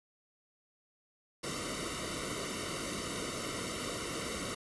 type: noise with comb filter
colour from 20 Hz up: pink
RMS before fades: -38 dBFS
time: 1.43-4.55 s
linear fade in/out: 10 ms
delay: 1.2 ms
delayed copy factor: -0.9
effects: resampled to 24000 Hz